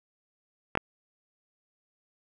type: clicks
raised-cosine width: 0.5 ms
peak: -12 / -6 dBFS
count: 2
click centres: 0.753 / 0.774 s
effects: 8-bit